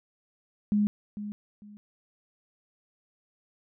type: tone with echo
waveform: sine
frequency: 207.6 Hz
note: G#3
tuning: in tune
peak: -21 dBFS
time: 0.72-0.87 s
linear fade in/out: 0 ms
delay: 450 ms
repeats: 2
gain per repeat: -12 dB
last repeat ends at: 1.77 s
effects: none